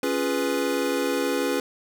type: chord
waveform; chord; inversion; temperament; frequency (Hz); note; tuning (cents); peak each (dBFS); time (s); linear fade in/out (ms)
square; C# dominant seventh; none; equal; 277.2 / 349.2 / 415.3 / 493.9; C#4 / E#4 / G#4 / B4; 0 / 0 / 0 / 0; -28 / -31 / -30 / -28; 0.03-1.6; 2
effects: none